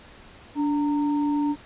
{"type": "tone pair together", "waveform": "sine", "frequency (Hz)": [290.6, 920], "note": ["D4", "A#5"], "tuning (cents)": [-18, -23], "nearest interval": "octave + minor sixth", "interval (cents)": 1995, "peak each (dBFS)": [-21, -31], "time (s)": [0.55, 1.56], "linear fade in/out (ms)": 50, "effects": ["pink hiss -48 dBFS RMS until 1.65 s", "resampled to 8000 Hz"]}